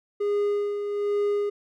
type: tone with tremolo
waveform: triangle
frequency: 410 Hz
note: G#4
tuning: 22 cents flat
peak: -19 dBFS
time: 0.2-1.5 s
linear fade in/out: 10 ms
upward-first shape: sine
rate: 1.2 Hz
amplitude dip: 50%
effects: none